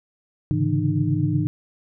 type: tone cluster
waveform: sine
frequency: 105.1 / 136.9 / 145.1 / 162.8 / 303.6 Hz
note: G#2 / C#3 / D3 / E3 / D#4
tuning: +21 / -21 / -21 / -21 / -42 cents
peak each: -25 dBFS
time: 0.51-1.47 s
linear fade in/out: 0 ms
effects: none